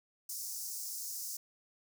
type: high-pass noise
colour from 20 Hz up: pink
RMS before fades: -41 dBFS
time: 0.29-1.37 s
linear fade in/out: 5 ms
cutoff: 5200 Hz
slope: 48 dB/octave
effects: none